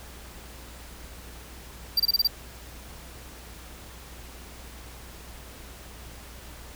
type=tone bursts; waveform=square; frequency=4699 Hz; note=D8; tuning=in tune; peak=-19 dBFS; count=6; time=1.97-2.274 s; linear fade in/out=5 ms; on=29 ms; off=26 ms; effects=added 60 Hz sine -45 dBFS peak until 6.75 s + pink hiss -46 dBFS RMS until 6.75 s